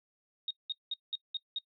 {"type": "tone bursts", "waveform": "sine", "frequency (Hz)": 3729, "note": "A#7", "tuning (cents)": 0, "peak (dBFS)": -31, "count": 6, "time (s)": [0.48, 1.586], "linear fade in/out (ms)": 2, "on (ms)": 26, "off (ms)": 190, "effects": ["noise-tail reverb RT60 0.1 s tail -23 dB re dry"]}